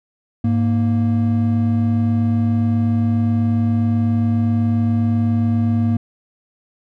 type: tone pair together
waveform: triangle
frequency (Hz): 103.83 / 233.1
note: G#2 / A#3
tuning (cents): 0 / 0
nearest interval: octave + major second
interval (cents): 1400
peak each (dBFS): -15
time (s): 0.44-5.97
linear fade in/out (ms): 5
effects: none

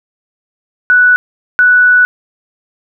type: tone bursts at uneven times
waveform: sine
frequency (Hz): 1480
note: F#6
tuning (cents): 0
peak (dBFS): -4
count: 2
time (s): 0.9-1.16 / 1.59-2.05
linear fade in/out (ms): 0
effects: none

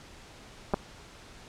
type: clicks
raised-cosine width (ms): 1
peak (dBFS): -12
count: 2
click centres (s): 0.737 / 0.742
effects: pink hiss -50 dBFS RMS until 1.48 s + low-pass 7000 Hz 12 dB/octave

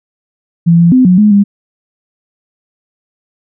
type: tone with pitch steps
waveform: sine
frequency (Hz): 168.6 / 170.4 / 256 / 181.6 / 210.5 / 201.6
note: E3 / F3 / C4 / F#3 / G#3 / G3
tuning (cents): +39 / -42 / -38 / -32 / +24 / +49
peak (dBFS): -3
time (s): 0.66-1.44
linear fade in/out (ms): 20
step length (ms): 130
effects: none

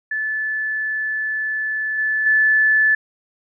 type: tone with level steps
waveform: sine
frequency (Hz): 1739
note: A6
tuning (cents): -21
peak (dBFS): -20 / -17 / -12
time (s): 0.11-2.95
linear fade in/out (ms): 5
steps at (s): 1.98 / 2.26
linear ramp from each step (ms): 5
effects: none

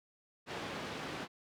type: band-pass noise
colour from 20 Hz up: pink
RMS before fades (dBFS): -42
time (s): 0.46-1.28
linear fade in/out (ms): 50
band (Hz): 170 to 3600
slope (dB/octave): 12
effects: none

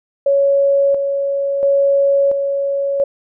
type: tone with tremolo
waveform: sine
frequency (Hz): 557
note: C#5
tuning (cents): +8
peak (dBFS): -10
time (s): 0.26-3.04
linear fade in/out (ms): 5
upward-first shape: square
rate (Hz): 0.73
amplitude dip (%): 45
effects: none

